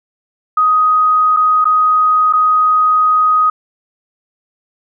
sine tone with dropouts, 1252 Hz, D#6, 10 cents sharp, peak -8 dBFS, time 0.57-3.5 s, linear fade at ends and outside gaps 5 ms, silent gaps 1.365-1.369 / 1.644-1.653 / 2.327-2.334 s, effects none

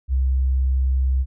sine tone, 65.41 Hz, C2, in tune, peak -16 dBFS, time 0.08-1.26 s, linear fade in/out 50 ms, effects none

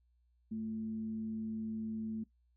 sine tone with frequency modulation, 220.1 Hz, A3, 1 cent sharp, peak -36 dBFS, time 0.51-2.24 s, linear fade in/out 10 ms, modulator 126 Hz, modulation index 0.22, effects noise-tail reverb RT60 0.1 s tail -18 dB re dry + added 60 Hz sine -69 dBFS peak until 2.56 s

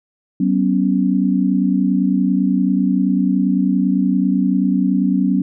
sine chord, F# suspended fourth, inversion none, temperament equal with one note detuned, 189.54 / 246.9 / 277.2 Hz, F#3 / B3 / C#4, +42 / 0 / 0 cents, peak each -16 / -19 / -18 dBFS, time 0.4-5.42 s, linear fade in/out 5 ms, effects none

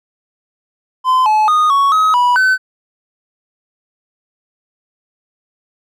triangle tone with pitch steps, 1026 / 859 / 1235 / 1113 / 1271 / 979 / 1520 Hz, C6 / A5 / D#6 / C#6 / D#6 / B5 / F#6, -34 / -42 / -13 / +7 / +36 / -15 / +46 cents, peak -7 dBFS, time 1.04-2.58 s, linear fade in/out 50 ms, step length 220 ms, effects none

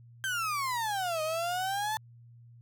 35% pulse exponential two-way sweep, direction down then up, 1586 to 617 to 884 Hz, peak -28 dBFS, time 0.24-1.97 s, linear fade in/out 0 ms, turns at 1.22 s, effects added 118 Hz sine -51 dBFS peak until 2.61 s

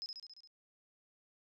sine tone with echo, 5100 Hz, D#8, 42 cents sharp, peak -39 dBFS, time 0.02-0.06 s, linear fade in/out 0 ms, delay 69 ms, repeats 6, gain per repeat -3 dB, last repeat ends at 0.474 s, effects none

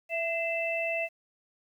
sine tone cluster, 663 / 2055 / 2650 Hz, E5 / C7 / E7, +10 / -32 / +9 cents, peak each -31 / -37 / -31 dBFS, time 0.09-1.09 s, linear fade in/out 50 ms, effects 10-bit

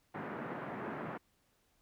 pink band-pass noise, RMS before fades -42 dBFS, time 0.14-1.18 s, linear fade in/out 10 ms, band 150 to 1800 Hz, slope 24 dB/octave, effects pink hiss -74 dBFS RMS until 1.81 s

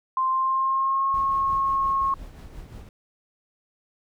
sine tone with pitch glide, 1046.5 to 1086.5 Hz, C6 to C#6, 0 to -35 cents, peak -20 dBFS, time 0.17-2.14 s, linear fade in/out 2 ms, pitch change +65 cents, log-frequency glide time 0.29-1.12 s
brown noise with tremolo, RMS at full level -39 dBFS, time 1.14-2.89 s, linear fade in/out 2 ms, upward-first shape sine, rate 5.7 Hz, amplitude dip 45%
effects none

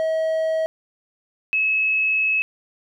triangle / sine tone pair in turn, 640 / 2582 Hz, D#5 / E7, +49 / -37 cents, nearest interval 2 octaves, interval 2414 cents, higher second, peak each -17 dBFS, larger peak neither, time 0-0.66 / 1.53-2.42 s, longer second, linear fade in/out 0 ms, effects none

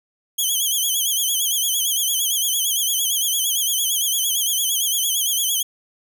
10% pulse tone with vibrato, 3197 Hz, G7, 33 cents sharp, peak -11 dBFS, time 0.38-5.63 s, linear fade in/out 10 ms, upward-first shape sine, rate 8.8 Hz, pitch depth 99 cents each way, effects none

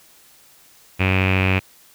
sawtooth tone with low-pass filter, 94.2 Hz, F#2, 32 cents sharp, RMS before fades -18 dBFS, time 0.99-1.6 s, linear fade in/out 20 ms, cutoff 2500 Hz, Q 8.7, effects white hiss -51 dBFS RMS until 1.94 s

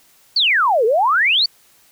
sine exponential two-way sweep, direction down then up, 4699 to 420.5 to 4699 Hz, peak -12 dBFS, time 0.36-1.46 s, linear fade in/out 5 ms, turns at 0.85 s, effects white hiss -53 dBFS RMS until 1.91 s

